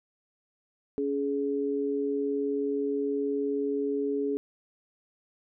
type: tone pair together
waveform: sine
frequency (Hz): 281.2 / 420.2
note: C#4 / G#4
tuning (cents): +25 / +20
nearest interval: perfect fifth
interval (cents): 695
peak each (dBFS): -30 / -28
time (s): 0.98-4.37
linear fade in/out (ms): 0
effects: none